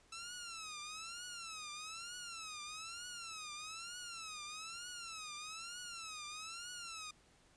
10% pulse tone with vibrato, 1318.5 Hz, E6, in tune, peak -37 dBFS, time 0.12-7.11 s, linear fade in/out 5 ms, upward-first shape triangle, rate 1.1 Hz, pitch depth 190 cents each way, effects pink hiss -68 dBFS RMS until 7.56 s + resampled to 22050 Hz

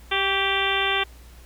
harmonic tone with a mistuned harmonic, 392 Hz, G4, in tune, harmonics 1 / 2 / 3 / 4 / 5 / 6 / 7 / 8 / 9, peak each -29 / -29 / -29 / -29 / -29 / -29 / -29 / -29 / -29 dBFS, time 0.11-1.04 s, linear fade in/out 10 ms, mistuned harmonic 3, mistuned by -35 cents, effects added 60 Hz sine -44 dBFS peak until 1.45 s + pink hiss -52 dBFS RMS until 1.45 s

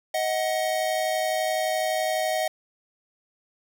square tone pair together, 630.2 / 742 Hz, D#5 / F#5, +22 / +5 cents, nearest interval minor third, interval 283 cents, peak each -26 / -28 dBFS, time 0.14-2.48 s, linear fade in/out 5 ms, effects none

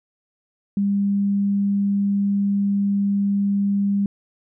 sine tone, 200.2 Hz, G3, 37 cents sharp, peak -17 dBFS, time 0.77-4.06 s, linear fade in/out 2 ms, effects none

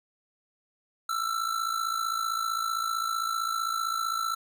square tone with amplitude modulation, 1336 Hz, E6, 23 cents sharp, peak -25 dBFS, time 1.09-4.35 s, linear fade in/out 5 ms, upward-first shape sine, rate 55.5 Hz, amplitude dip 70%, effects none

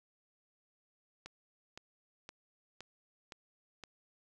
click train, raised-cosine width 0.2 ms, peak -29 dBFS, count 6, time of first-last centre 1.26-3.837 s, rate 1.94 Hz, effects none

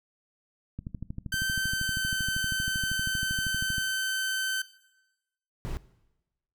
click train, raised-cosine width 5 ms, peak -23 dBFS, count 39, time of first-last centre 0.79-3.782 s, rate 12.7 Hz
sawtooth tone with pitch glide, 1549 to 1538.3 Hz, G6 to G6, -21 to -33 cents, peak -24 dBFS, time 1.32-4.62 s, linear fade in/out 5 ms, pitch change -12 cents, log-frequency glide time 1.44-2.06 s
brown noise, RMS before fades -33 dBFS, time 5.65-5.77 s, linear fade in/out 0 ms
effects noise-tail reverb RT60 1.0 s tail -18 dB re dry

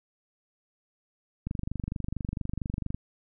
click train, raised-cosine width 5 ms, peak -19 dBFS, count 37, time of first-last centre 1.47-2.945 s, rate 24.4 Hz, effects none

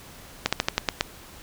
slowing click train, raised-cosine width 0.2 ms, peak -3 dBFS, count 7, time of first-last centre 0.46-1.009 s, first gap 66 ms, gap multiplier 1.13, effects pink hiss -46 dBFS RMS until 1.42 s

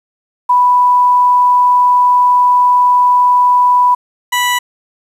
sine / 20% pulse tone pair in turn, 987.8 / 983.4 Hz, B5 / B5, 0 / -8 cents, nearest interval unison, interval 8 cents, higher first, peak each -6 dBFS, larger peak neither, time 0.49-3.95 / 4.32-4.59 s, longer first, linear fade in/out 10 ms, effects resampled to 32000 Hz + 7-bit

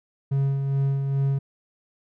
triangle tone with tremolo, 137.6 Hz, C#3, 12 cents flat, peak -17 dBFS, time 0.31-1.39 s, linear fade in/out 10 ms, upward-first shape sine, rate 2.4 Hz, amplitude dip 40%, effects none

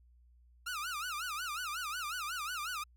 sawtooth tone with vibrato, 1328 Hz, E6, 12 cents sharp, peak -33 dBFS, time 0.66-2.84 s, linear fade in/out 10 ms, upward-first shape sine, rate 5.5 Hz, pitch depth 210 cents each way, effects added 60 Hz sine -60 dBFS peak until 2.96 s

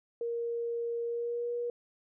sine tone with pitch glide, 468.6 to 478.7 Hz, A#4 to A#4, +9 to +46 cents, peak -31 dBFS, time 0.21-1.7 s, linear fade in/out 2 ms, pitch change +37 cents, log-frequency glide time 1.04-1.53 s, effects none

